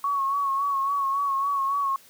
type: tone with vibrato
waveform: sine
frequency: 1108.7 Hz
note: C#6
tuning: in tune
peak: -22 dBFS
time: 0.04-1.96 s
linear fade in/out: 2 ms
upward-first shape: sine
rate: 3.6 Hz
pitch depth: 43 cents each way
effects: white hiss -53 dBFS RMS until 2.09 s + high-pass 100 Hz 12 dB/octave